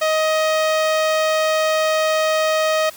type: tone with notch filter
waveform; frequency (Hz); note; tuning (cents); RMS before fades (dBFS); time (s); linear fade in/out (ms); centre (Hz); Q
sawtooth; 628; D#5; +16; -18; 0.01-2.9; 10; 12000; 0.52
effects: white hiss -41 dBFS RMS until 2.96 s